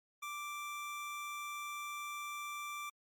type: tone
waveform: 25% pulse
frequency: 1174.7 Hz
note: D6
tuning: in tune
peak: -37 dBFS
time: 0.22-2.9 s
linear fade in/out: 10 ms
effects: MP3 64 kbps